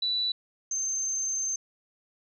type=tone pair in turn; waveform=sine; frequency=3959 / 6285 Hz; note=B7 / G8; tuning=+3 / +4 cents; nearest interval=minor sixth; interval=801 cents; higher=second; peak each=-25 / -27 dBFS; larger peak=first; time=0.02-0.32 / 0.71-1.56 s; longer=second; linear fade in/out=5 ms; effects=none